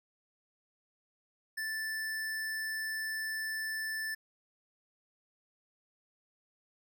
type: tone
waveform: square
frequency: 1760 Hz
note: A6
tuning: in tune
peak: -35 dBFS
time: 1.57-4.15 s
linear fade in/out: 10 ms
effects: none